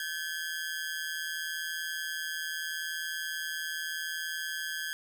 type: ring-modulated tone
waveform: sawtooth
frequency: 1629 Hz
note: G#6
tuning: 34 cents flat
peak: -27 dBFS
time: 0-4.93 s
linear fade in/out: 0 ms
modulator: 80.4 Hz
effects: none